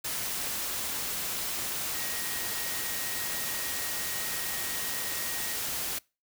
sine tone in noise, 1883 Hz, A#6, 17 cents sharp, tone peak -42 dBFS, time 1.94-5.56 s, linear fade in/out 10 ms, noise white, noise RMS -33 dBFS, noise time 0.04-5.99 s, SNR -12 dB, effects noise-tail reverb RT60 0.3 s tail -25 dB re dry

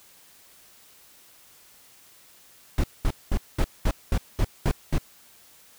brown noise bursts, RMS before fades -21 dBFS, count 9, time 2.78-4.982 s, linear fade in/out 2 ms, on 58 ms, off 210 ms, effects white hiss -54 dBFS RMS until 5.78 s

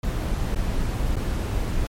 brown noise with dropouts, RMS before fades -24 dBFS, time 0.03-1.87 s, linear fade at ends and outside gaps 5 ms, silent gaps 0.549-0.557 / 1.159-1.164 s, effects MP3 64 kbps

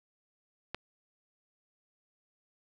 click, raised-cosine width 0.3 ms, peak -19 dBFS, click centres 0.746 s, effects none

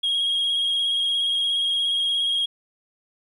sine tone with vibrato, 3275 Hz, G#7, 25 cents flat, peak -18 dBFS, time 0.03-2.46 s, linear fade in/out 10 ms, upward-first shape square, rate 17 Hz, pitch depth 19 cents each way, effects tanh soft clip ceiling -18 dBFS + 10-bit

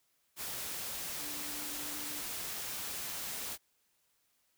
sine tone in noise, 294.6 Hz, D4, 6 cents sharp, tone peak -50 dBFS, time 1.18-2.24 s, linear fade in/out 50 ms, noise white, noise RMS -40 dBFS, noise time 0.36-3.58 s, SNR -13 dB, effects white hiss -75 dBFS RMS until 4.57 s

